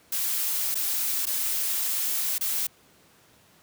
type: noise with dropouts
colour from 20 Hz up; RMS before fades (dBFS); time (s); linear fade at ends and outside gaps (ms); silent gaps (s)
blue; -27; 0.12-2.67; 5; 0.745-0.753 / 1.256-1.267 / 2.382-2.409
effects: pink hiss -58 dBFS RMS until 3.62 s + high-pass 100 Hz 12 dB/octave